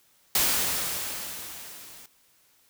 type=noise with level ramp; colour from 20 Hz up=white; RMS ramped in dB=-22 to -48 dBFS; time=0.35-2.06 s; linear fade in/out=2 ms; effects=white hiss -63 dBFS RMS until 2.69 s